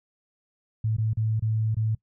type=tone with dropouts; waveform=sine; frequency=110 Hz; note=A2; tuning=in tune; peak=-22 dBFS; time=0.84-1.95 s; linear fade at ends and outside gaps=5 ms; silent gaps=0.967-0.982 / 1.134-1.171 / 1.396-1.422 / 1.746-1.767 s; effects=noise-tail reverb RT60 0.1 s tail -22 dB re dry